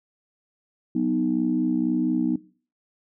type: chord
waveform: sine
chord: B major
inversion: second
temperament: equal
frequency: 185 / 246.9 / 311.1 Hz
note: F#3 / B3 / D#4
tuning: 0 / 0 / 0 cents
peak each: -27 / -23 / -24 dBFS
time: 0.95-2.36 s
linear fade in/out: 5 ms
effects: noise-tail reverb RT60 0.4 s tail -19 dB re dry + tanh soft clip ceiling -11 dBFS